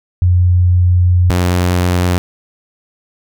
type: tone pair in turn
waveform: sine / sawtooth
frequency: 89.4 / 89.4 Hz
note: F2 / F2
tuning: +41 / +41 cents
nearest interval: unison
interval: 0 cents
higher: neither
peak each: -7 dBFS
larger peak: neither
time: 0.22-1.3 / 1.3-2.18 s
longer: first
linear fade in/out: 0 ms
effects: none